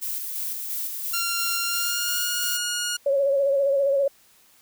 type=noise with tremolo; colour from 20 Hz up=violet; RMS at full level=-29 dBFS; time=0.01-2.58 s; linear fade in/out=20 ms; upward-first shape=square; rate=2.9 Hz; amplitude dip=30%
type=tone with pitch glide; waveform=10% pulse; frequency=1385 to 1435.5 Hz; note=F6 to F6; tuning=-15 to +47 cents; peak=-16 dBFS; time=1.13-2.97 s; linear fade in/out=10 ms; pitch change=+62 cents; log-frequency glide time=1.63-2.21 s
type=tone with vibrato; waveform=sine; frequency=554.4 Hz; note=C#5; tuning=in tune; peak=-18 dBFS; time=3.06-4.08 s; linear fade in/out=5 ms; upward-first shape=sine; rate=15 Hz; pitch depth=43 cents each way
effects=white hiss -57 dBFS RMS until 4.61 s